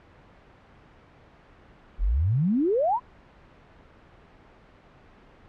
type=exponential sweep; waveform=sine; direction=up; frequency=37.36 to 1046.5 Hz; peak=-20 dBFS; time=1.98-3 s; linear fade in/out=50 ms; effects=pink hiss -53 dBFS RMS until 5.48 s + low-pass 2000 Hz 12 dB/octave